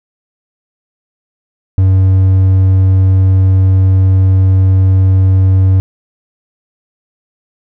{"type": "tone", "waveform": "triangle", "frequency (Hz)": 94.7, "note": "F#2", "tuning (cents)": 41, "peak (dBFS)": -3, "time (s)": [1.78, 5.8], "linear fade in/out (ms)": 0, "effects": []}